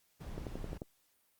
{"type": "noise", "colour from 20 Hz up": "brown", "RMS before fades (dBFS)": -44, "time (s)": [0.2, 0.78], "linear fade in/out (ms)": 10}
{"type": "click train", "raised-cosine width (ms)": 2, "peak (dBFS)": -27, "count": 6, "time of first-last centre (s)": [0.38, 0.819], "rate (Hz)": 11.4}
{"effects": ["white hiss -73 dBFS RMS until 1.39 s", "Opus 48 kbps"]}